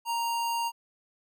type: tone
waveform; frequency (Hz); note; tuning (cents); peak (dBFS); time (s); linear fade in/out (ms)
square; 932.3; A#5; 0; -28; 0.05-0.72; 50
effects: none